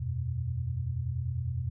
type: chord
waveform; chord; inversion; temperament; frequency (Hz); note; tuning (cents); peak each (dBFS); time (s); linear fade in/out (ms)
sine; E suspended second; none; equal; 82.41 / 92.5 / 123.47; E2 / F#2 / B2; 0 / 0 / 0; -35 / -36 / -32; 0-1.7; 10
effects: none